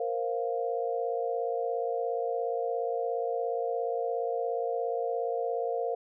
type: chord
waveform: sine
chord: Bb suspended second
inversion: none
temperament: equal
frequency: 466.2 / 523.3 / 698.5 Hz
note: Bb4 / C5 / F5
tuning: 0 / 0 / 0 cents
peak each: -31 / -34 / -33 dBFS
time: 0-5.95 s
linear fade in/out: 5 ms
effects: none